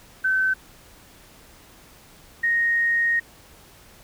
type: tone pair in turn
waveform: sine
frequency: 1532 / 1864.3 Hz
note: G6 / A#6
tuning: -40 / 0 cents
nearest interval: minor third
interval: 340 cents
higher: second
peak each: -18 dBFS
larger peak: neither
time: 0.24-0.54 / 2.43-3.2 s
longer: second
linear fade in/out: 10 ms
effects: pink hiss -50 dBFS RMS until 4.03 s